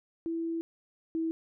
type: tone pair in turn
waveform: sine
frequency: 330.8 / 325.3 Hz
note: E4 / E4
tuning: +6 / -23 cents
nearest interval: unison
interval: 29 cents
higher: first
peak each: -30 / -28 dBFS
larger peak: second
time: 0.26-0.61 / 1.15-1.31 s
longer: first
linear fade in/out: 0 ms
effects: none